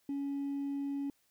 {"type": "tone with hard clipping", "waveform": "triangle", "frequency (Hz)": 280, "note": "C#4", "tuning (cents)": 18, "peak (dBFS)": -33, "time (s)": [0.09, 1.1], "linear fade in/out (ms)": 2, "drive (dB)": 2, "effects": ["white hiss -73 dBFS RMS until 1.3 s"]}